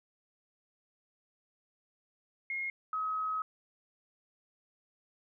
sine tone pair in turn, 2148 / 1273.5 Hz, C7 / D#6, +45 / +40 cents, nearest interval major sixth, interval 905 cents, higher first, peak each -33 / -31 dBFS, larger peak second, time 2.5-2.7 / 2.93-3.42 s, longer second, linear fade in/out 2 ms, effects none

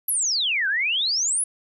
sine exponential two-way sweep, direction down then up, 12000 to 1504 to 10820 Hz, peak -20 dBFS, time 0.08-1.44 s, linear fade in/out 5 ms, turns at 0.68 s, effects none

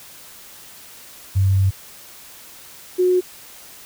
sine tone pair in turn, 96.4 / 364 Hz, G2 / F#4, -28 / -28 cents, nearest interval octave + major seventh, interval 2300 cents, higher second, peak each -13 dBFS, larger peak neither, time 1.35-1.71 / 2.98-3.21 s, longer first, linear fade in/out 20 ms, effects white hiss -42 dBFS RMS until 3.85 s

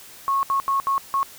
sine tone bursts at uneven times, 1096 Hz, C#6, 20 cents flat, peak -18 dBFS, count 5, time 0.28-0.43 / 0.5-0.6 / 0.68-0.8 / 0.87-0.98 / 1.14-1.23 s, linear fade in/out 0 ms, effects white hiss -44 dBFS RMS until 1.38 s

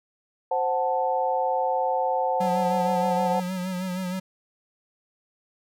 sine chord, F# diminished, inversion second, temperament equal, 523.3 / 740 / 880 Hz, C5 / F#5 / A5, 0 / 0 / 0 cents, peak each -26 dBFS, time 0.51-3.4 s, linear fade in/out 5 ms
square tone with vibrato, 183.8 Hz, F#3, 11 cents flat, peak -28 dBFS, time 2.4-4.2 s, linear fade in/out 10 ms, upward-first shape sine, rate 6.4 Hz, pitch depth 50 cents each way
effects none

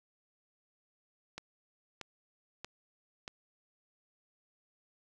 click train, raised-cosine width 0.2 ms, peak -24 dBFS, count 4, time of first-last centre 1.38-3.279 s, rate 1.58 Hz, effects none

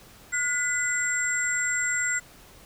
sine tone cluster, 1443 / 2001 / 7450 Hz, F#6 / B6 / A#8, -44 / +22 / -2 cents, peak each -28 dBFS, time 0.32-2.2 s, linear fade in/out 20 ms, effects pink hiss -51 dBFS RMS until 2.65 s

